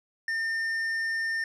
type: tone with tanh clipping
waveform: sine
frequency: 1810 Hz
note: A6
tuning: 48 cents sharp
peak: -28 dBFS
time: 0.28-1.44 s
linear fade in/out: 2 ms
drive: 7 dB
effects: none